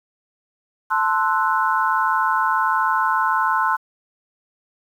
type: chord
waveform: sine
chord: F# half-diminished seventh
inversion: first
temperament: equal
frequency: 880 / 1046.5 / 1318.5 / 1480 Hz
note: A5 / C6 / E6 / F#6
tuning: 0 / 0 / 0 / 0 cents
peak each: -22 / -20 / -24 / -23 dBFS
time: 0.9-3.77 s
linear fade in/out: 20 ms
effects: 8-bit